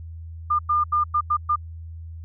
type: tone bursts at uneven times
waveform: sine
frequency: 1205 Hz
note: D6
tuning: 44 cents sharp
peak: -17 dBFS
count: 6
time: 0.5-0.59 / 0.69-0.84 / 0.92-1.04 / 1.14-1.21 / 1.3-1.37 / 1.49-1.56 s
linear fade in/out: 10 ms
effects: added 82 Hz sine -34 dBFS peak until 2.24 s